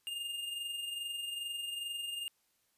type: tone with amplitude modulation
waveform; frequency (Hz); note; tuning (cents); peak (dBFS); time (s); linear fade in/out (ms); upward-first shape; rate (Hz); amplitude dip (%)
square; 2819; F7; +16; -36; 0.07-2.28; 0; sine; 22.4; 45
effects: white hiss -75 dBFS RMS until 2.77 s + resampled to 32000 Hz